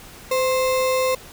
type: tone with sample-and-hold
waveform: sine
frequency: 515 Hz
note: C5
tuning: 28 cents flat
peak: -17 dBFS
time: 0.31-1.15 s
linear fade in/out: 5 ms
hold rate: 1575 Hz
effects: pink hiss -42 dBFS RMS until 1.32 s